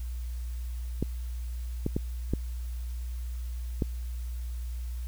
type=clicks; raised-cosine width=3 ms; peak=-14 dBFS; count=5; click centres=1.026 / 1.864 / 1.965 / 2.336 / 3.822 s; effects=added 60 Hz sine -32 dBFS peak until 5.07 s + white hiss -55 dBFS RMS until 5.07 s